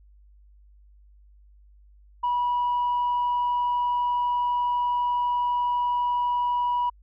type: tone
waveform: sine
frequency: 974 Hz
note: B5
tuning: 24 cents flat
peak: -20 dBFS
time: 2.23-6.9 s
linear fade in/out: 10 ms
effects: tanh soft clip ceiling -19 dBFS + added 50 Hz sine -51 dBFS peak until 7.02 s